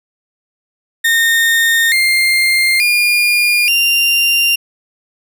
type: tone with pitch steps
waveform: 35% pulse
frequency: 1835 / 2108 / 2421 / 2781 Hz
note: A#6 / C7 / D#7 / F7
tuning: -28 / +12 / -48 / -8 cents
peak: -8 dBFS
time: 1.04-4.56 s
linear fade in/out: 10 ms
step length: 880 ms
effects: none